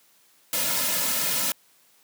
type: noise with comb filter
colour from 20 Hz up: white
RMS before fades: -25 dBFS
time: 0.53-1.52 s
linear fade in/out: 2 ms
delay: 2.6 ms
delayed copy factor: -0.95
effects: white hiss -60 dBFS RMS until 2.03 s + high-pass 150 Hz 12 dB/octave